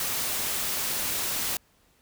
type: noise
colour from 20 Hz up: white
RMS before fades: -29 dBFS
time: 0-1.57 s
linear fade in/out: 2 ms
effects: pink hiss -64 dBFS RMS until 2.01 s